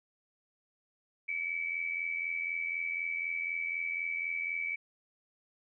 sine tone pair together, 2217 / 2301 Hz, C#7 / D7, 0 / -36 cents, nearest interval minor second, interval 64 cents, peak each -39 / -33 dBFS, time 1.28-4.76 s, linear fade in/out 10 ms, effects none

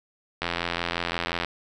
click train, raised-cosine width 0.3 ms, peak -10 dBFS, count 89, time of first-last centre 0.42-1.447 s, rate 85.7 Hz, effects none

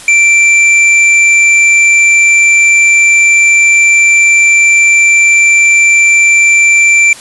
triangle tone with hard clipping, 2347 Hz, D7, 2 cents flat, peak -5 dBFS, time 0.08-7.13 s, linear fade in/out 2 ms, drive 15 dB, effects white hiss -30 dBFS RMS until 7.2 s + resampled to 24000 Hz

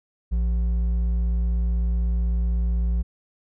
sine tone with hard clipping, 58 Hz, A#1, 8 cents flat, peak -21 dBFS, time 0.31-3.03 s, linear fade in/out 20 ms, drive 5 dB, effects none

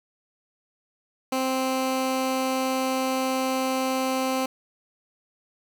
15% pulse tone, 261.6 Hz, C4, in tune, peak -17 dBFS, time 1.32-4.46 s, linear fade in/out 5 ms, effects none

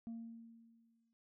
sine tone with exponential decay, 229.4 Hz, A#3, 28 cents flat, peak -39 dBFS, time 0.07-1.13 s, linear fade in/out 0 ms, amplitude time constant 230 ms, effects tanh soft clip ceiling -41 dBFS

